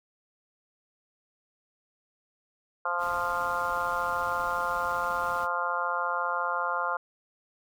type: harmonic tone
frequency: 174.61 Hz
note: F3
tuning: in tune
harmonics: 3 / 4 / 5 / 6 / 7 / 8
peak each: -36 / -36 / -35 / -32 / -33 / -32 dBFS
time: 2.85-6.97 s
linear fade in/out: 5 ms
type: noise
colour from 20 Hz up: pink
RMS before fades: -46 dBFS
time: 2.98-5.48 s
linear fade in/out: 50 ms
effects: none